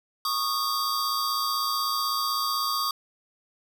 square tone cluster, 1108 / 1224 / 4677 Hz, C#6 / D#6 / D8, -1 / -29 / -8 cents, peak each -30 dBFS, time 0.25-2.91 s, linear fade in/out 2 ms, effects none

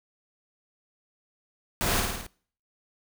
pink noise with echo, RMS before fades -27 dBFS, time 1.81-2 s, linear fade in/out 0 ms, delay 53 ms, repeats 5, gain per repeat -3 dB, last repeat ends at 2.265 s, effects noise-tail reverb RT60 0.5 s tail -23 dB re dry

